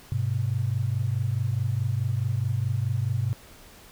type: tone pair together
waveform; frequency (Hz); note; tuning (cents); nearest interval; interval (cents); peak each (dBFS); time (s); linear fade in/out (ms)
sine; 101.9 / 126.62; G#2 / B2; -32 / +44; major third; 376; -26; 0.12-3.33; 0
effects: pink hiss -50 dBFS RMS until 3.91 s